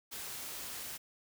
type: noise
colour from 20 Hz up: white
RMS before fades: -43 dBFS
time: 0.11-0.98 s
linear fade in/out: 20 ms
effects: none